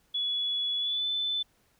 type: tone with pitch glide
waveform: sine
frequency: 3397 to 3515 Hz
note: G#7 to A7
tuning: +38 to -2 cents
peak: -27 dBFS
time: 0.14-1.43 s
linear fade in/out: 10 ms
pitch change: +60 cents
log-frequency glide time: 0.78-1.07 s
effects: pink hiss -68 dBFS RMS until 1.79 s